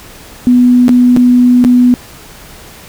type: tone with dropouts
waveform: sine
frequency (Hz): 246.9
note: B3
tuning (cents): 0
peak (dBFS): -3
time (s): 0.47-1.94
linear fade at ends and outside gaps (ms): 0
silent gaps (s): 0.882-0.892 / 1.164-1.171 / 1.641-1.648
effects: pink hiss -34 dBFS RMS until 2.88 s